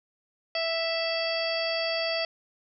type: harmonic tone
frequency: 659.3 Hz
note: E5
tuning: in tune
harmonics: 1 / 2 / 3 / 4 / 5 / 7 / 8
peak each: -29 / -40 / -36 / -35 / -37 / -32 / -40 dBFS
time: 0.55-2.25 s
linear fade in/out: 2 ms
effects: none